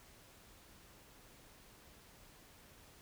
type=silence; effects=pink hiss -61 dBFS RMS until 3.01 s